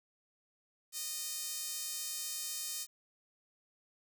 sawtooth tone with high-pass filter, 616 Hz, D#5, 17 cents flat, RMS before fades -40 dBFS, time 0.92-2.87 s, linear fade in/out 50 ms, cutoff 6300 Hz, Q 1, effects 10-bit

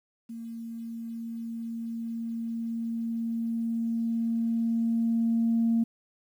sine tone with level ramp, 229.5 Hz, A#3, 27 cents flat, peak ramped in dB -36 to -20 dBFS, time 0.29-5.84 s, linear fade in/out 10 ms, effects tanh soft clip ceiling -17 dBFS + 10-bit

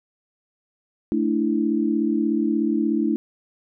sine chord, A suspended fourth, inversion none, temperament just, 220 / 293.3 / 330 Hz, A3 / D4 / E4, 0 / -2 / +2 cents, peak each -23 dBFS, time 1.12-3.16 s, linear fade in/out 0 ms, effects none

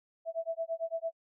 sine tone with tremolo, 659 Hz, E5, 1 cent flat, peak -29 dBFS, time 0.25-1.13 s, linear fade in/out 50 ms, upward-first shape sine, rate 8.9 Hz, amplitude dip 100%, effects none

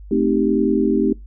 sine chord, A half-diminished seventh, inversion none, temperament equal, 220 / 261.6 / 311.1 / 392 Hz, A3 / C4 / Eb4 / G4, 0 / 0 / 0 / 0 cents, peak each -20 dBFS, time 0.11-1.13 s, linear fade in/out 5 ms, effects noise-tail reverb RT60 0.2 s tail -24 dB re dry + added 50 Hz sine -35 dBFS peak until 1.26 s

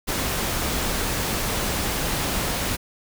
pink noise, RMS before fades -25 dBFS, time 0.07-2.77 s, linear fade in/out 20 ms, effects none

